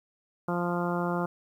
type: harmonic tone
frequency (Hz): 174.61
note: F3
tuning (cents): 0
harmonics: 1 / 2 / 3 / 4 / 5 / 6 / 7 / 8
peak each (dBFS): -30 / -33 / -35 / -36 / -37 / -38 / -38 / -39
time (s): 0.48-1.26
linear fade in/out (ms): 5
effects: 10-bit